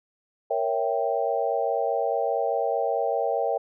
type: chord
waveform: sine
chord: A# diminished seventh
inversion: none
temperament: equal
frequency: 466.2 / 554.4 / 659.3 / 784 Hz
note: A#4 / C#5 / E5 / G5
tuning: 0 / 0 / 0 / 0 cents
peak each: -28 dBFS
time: 0.5-3.58 s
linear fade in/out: 10 ms
effects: none